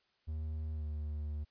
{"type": "tone with pitch glide", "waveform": "triangle", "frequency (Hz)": [77.78, 75.04], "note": ["D#2", "D2"], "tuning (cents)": [0, 38], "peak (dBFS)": -34, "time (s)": [0.27, 1.45], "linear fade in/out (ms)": 20, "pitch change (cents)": -62, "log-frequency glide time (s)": [0.76, 0.83], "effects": ["white hiss -75 dBFS RMS until 1.5 s", "resampled to 11025 Hz"]}